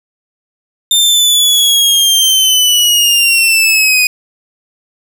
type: linear sweep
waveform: sawtooth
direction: down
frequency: 3617 to 2476 Hz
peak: -4 dBFS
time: 0.91-4.07 s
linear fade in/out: 2 ms
effects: none